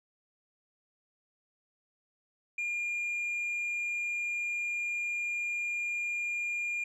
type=tone; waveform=sine; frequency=2411 Hz; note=D7; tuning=45 cents sharp; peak=-28 dBFS; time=2.58-6.84 s; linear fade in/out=5 ms; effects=tanh soft clip ceiling -30 dBFS